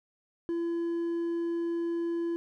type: tone with hard clipping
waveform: triangle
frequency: 338.2 Hz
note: E4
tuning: 44 cents sharp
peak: -29 dBFS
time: 0.49-2.36 s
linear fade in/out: 0 ms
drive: 5 dB
effects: none